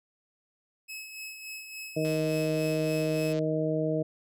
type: tone with tremolo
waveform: sawtooth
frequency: 2578 Hz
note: E7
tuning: 39 cents flat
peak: -34 dBFS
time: 0.88-3.34 s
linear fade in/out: 20 ms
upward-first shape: sine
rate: 3.5 Hz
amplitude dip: 50%
type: harmonic tone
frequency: 156.6 Hz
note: D#3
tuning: 11 cents sharp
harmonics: 1 / 2 / 3 / 4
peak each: -31 / -31 / -31 / -31 dBFS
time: 1.96-4.03 s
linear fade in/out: 10 ms
type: click train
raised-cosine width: 0.2 ms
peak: -27 dBFS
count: 202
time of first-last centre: 2.05-3.39 s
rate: 150 Hz
effects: none